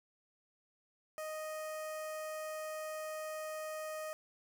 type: tone with notch filter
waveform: sawtooth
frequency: 622.3 Hz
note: D#5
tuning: in tune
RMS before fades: -42 dBFS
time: 1.18-4.13 s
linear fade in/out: 0 ms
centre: 3700 Hz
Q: 1.2
effects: none